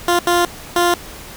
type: tone bursts at uneven times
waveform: 15% pulse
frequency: 349.2 Hz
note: F4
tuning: in tune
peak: -6 dBFS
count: 3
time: 0.08-0.19 / 0.27-0.45 / 0.76-0.94 s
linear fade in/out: 2 ms
effects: pink hiss -35 dBFS RMS until 1.36 s